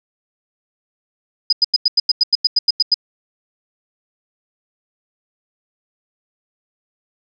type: tone bursts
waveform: sine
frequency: 4978 Hz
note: D#8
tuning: in tune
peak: -9 dBFS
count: 13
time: 1.5-2.943 s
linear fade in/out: 5 ms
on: 27 ms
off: 91 ms
effects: none